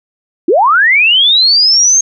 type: linear sweep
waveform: sine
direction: up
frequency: 293.7 to 6480 Hz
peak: -5 dBFS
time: 0.48-2.01 s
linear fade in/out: 5 ms
effects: none